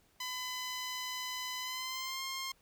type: tone with pitch glide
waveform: 10% pulse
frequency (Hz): 1008 to 1064.2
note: B5 to C6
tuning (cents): +35 to +29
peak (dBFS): -29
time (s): 0.2-2.52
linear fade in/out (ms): 5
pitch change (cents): +94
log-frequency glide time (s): 1.6-2.22
effects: pink hiss -69 dBFS RMS until 2.61 s